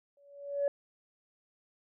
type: tone with exponential growth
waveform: sine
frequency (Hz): 567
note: C#5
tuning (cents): +39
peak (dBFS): -23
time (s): 0.17-0.68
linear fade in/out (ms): 2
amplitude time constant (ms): 110
effects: tanh soft clip ceiling -22 dBFS